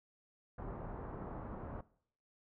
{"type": "low-pass noise", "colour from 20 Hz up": "pink", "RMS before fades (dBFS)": -45, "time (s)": [0.58, 1.81], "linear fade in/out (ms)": 5, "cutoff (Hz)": 1200, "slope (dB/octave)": 24, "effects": ["noise-tail reverb RT60 0.6 s tail -20 dB re dry"]}